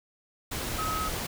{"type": "tone in noise", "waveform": "sine", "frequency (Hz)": 1277, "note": "D#6", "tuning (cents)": 45, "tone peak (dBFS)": -30, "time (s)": [0.78, 1.09], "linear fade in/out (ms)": 10, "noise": "pink", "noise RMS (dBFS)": -33, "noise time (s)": [0.51, 1.27], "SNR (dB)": 0, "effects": []}